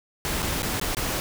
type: noise with dropouts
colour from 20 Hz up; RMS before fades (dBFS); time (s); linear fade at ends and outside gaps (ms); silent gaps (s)
pink; -27; 0.25-1.2; 0; 0.422-0.427 / 0.621-0.631 / 0.798-0.814 / 0.948-0.969
effects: none